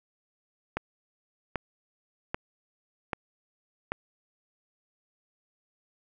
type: click train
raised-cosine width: 0.5 ms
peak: -14 dBFS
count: 5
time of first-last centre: 0.77-3.92 s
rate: 1.27 Hz
effects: none